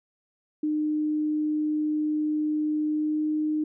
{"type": "tone with pitch glide", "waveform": "sine", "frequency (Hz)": [304.2, 306.3], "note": ["D#4", "D#4"], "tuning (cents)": [-39, -27], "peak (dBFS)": -23, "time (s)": [0.63, 3.64], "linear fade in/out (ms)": 5, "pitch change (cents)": 12, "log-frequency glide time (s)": [2.88, 3.26], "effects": []}